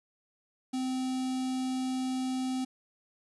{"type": "tone with notch filter", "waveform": "square", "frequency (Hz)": 258.4, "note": "C4", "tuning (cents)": -21, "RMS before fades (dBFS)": -32, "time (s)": [0.73, 2.65], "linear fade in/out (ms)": 10, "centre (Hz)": 1600, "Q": 0.83, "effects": ["resampled to 24000 Hz", "10-bit"]}